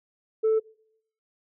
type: tone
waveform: sine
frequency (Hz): 440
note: A4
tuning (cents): 0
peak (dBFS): -17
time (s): 0.43-0.6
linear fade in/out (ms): 20
effects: noise-tail reverb RT60 0.7 s tail -25 dB re dry + tanh soft clip ceiling -17 dBFS